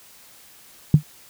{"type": "tone with exponential decay", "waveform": "sine", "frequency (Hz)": 149.9, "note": "D3", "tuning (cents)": 36, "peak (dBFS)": -4, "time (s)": [0.94, 1.03], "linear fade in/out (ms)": 2, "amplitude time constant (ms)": 18, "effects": ["white hiss -49 dBFS RMS until 1.29 s"]}